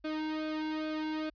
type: tone with flanger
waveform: sawtooth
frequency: 310.4 Hz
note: D#4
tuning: 4 cents flat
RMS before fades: -35 dBFS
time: 0.04-1.3 s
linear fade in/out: 10 ms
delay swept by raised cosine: 1 to 1.64 ms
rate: 2.4 Hz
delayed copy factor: -0.75
effects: added 50 Hz sine -64 dBFS peak until 1.34 s + resampled to 11025 Hz